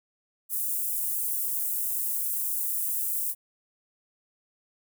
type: high-pass noise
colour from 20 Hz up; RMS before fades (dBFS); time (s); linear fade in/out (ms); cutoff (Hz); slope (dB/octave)
white; -29; 0.49-3.35; 50; 9400; 24
effects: none